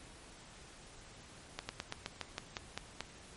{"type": "slowing click train", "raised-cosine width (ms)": 0.2, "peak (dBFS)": -20, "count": 10, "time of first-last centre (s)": [1.59, 3.006], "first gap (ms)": 100, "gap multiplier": 1.11, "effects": ["pink hiss -55 dBFS RMS until 3.36 s", "MP3 48 kbps"]}